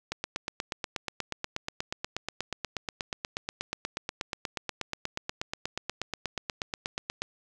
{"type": "click train", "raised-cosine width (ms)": 0.2, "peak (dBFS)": -14, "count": 60, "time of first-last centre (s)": [0.12, 7.22], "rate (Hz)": 8.31, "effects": []}